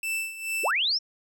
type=tone with tremolo; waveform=45% pulse; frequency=2653 Hz; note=E7; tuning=10 cents sharp; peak=-26 dBFS; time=0.03-0.71 s; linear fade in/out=2 ms; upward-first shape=sine; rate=2.3 Hz; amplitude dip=75%
type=linear sweep; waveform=sine; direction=up; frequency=270.1 to 5588 Hz; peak=-22 dBFS; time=0.63-0.99 s; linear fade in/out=20 ms
effects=none